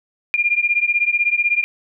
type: beating tone pair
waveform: sine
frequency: 2400 / 2416 Hz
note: D7 / D7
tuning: +37 / +48 cents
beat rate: 16 Hz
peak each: -18 dBFS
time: 0.34-1.64 s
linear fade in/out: 0 ms
effects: none